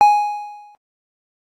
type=tone with exponential decay; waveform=triangle; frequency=830.6 Hz; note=G#5; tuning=in tune; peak=-3 dBFS; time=0.01-0.75 s; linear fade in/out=0 ms; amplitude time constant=160 ms; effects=AAC 48 kbps